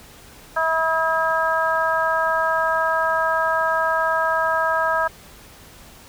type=harmonic tone with a mistuned harmonic; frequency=323.9 Hz; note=E4; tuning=30 cents flat; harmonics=2 / 3 / 4 / 5; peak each=-23 / -23 / -23 / -23 dBFS; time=0.56-5.08 s; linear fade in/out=10 ms; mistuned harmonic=4; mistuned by=-25 cents; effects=pink hiss -45 dBFS RMS until 6.08 s